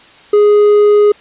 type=tone with hard clipping; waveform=sine; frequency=415.3 Hz; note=G#4; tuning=in tune; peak=-6 dBFS; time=0.33-1.12 s; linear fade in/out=5 ms; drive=3 dB; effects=white hiss -41 dBFS RMS until 1.2 s + resampled to 8000 Hz